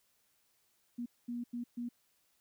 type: tone bursts at uneven times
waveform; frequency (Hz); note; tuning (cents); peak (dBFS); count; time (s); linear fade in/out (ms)
sine; 240; B3; -49; -36; 4; 0.98-1.06 / 1.28-1.44 / 1.53-1.64 / 1.77-1.89; 10
effects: white hiss -74 dBFS RMS until 2.4 s